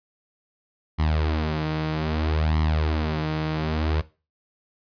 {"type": "tone with flanger", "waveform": "sawtooth", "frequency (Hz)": 77.78, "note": "D#2", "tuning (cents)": 0, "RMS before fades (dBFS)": -24, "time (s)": [0.98, 4.02], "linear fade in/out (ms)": 20, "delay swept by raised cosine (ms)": [0.96, 6.66], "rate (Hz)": 0.62, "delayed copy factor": 0.7, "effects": ["noise-tail reverb RT60 0.3 s tail -17 dB re dry", "resampled to 11025 Hz"]}